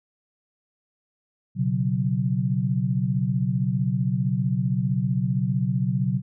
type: chord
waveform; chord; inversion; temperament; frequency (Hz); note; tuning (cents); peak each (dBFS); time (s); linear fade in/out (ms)
sine; B suspended second; none; just; 123.47 / 138.9 / 185.21; B2 / C#3 / F#3; 0 / +4 / +2; -25; 1.55-6.22; 50
effects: none